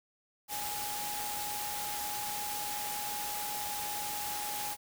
sine tone in noise, 830.6 Hz, G#5, in tune, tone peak -39 dBFS, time 0.48-4.77 s, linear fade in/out 50 ms, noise white, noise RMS -38 dBFS, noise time 0.48-4.77 s, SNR -4 dB, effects none

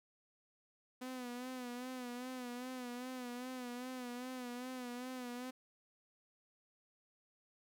sawtooth tone with vibrato, 249.8 Hz, B3, 20 cents sharp, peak -39 dBFS, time 1.01-5.51 s, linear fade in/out 10 ms, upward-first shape sine, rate 2.5 Hz, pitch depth 55 cents each way, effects none

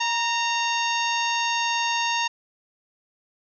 harmonic tone with a mistuned harmonic, 921 Hz, A#5, 21 cents flat, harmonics 1 / 2 / 3 / 4 / 5 / 6 / 7, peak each -25 / -30 / -28 / -31 / -35 / -35 / -34 dBFS, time 0-2.28 s, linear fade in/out 10 ms, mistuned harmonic 1, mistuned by +36 cents, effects none

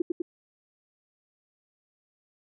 sine tone with echo, 344.5 Hz, F4, 24 cents flat, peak -21 dBFS, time 0-0.02 s, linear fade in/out 5 ms, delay 100 ms, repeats 2, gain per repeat -2 dB, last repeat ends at 0.22 s, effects none

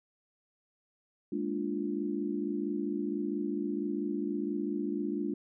sine chord, Bb dominant seventh, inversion third, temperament equal with one note detuned, 207.7 / 232.1 / 293.7 / 349.2 Hz, Ab3 / Bb3 / D4 / F4, 0 / -7 / 0 / 0 cents, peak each -36 / -40 / -34 / -36 dBFS, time 1.32-5.34 s, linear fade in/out 5 ms, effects none

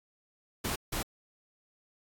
pink noise bursts at uneven times, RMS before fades -33 dBFS, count 2, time 0.64-0.76 / 0.92-1.03 s, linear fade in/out 10 ms, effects AAC 64 kbps

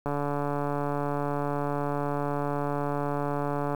click train, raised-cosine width 1 ms, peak -16 dBFS, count 532, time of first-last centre 0.06-3.748 s, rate 144 Hz, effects 8-bit

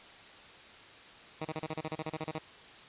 10% pulse tone bursts, 157.1 Hz, D#3, 17 cents sharp, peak -26 dBFS, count 14, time 1.41-2.386 s, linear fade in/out 5 ms, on 40 ms, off 32 ms, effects white hiss -52 dBFS RMS until 2.88 s + resampled to 8000 Hz

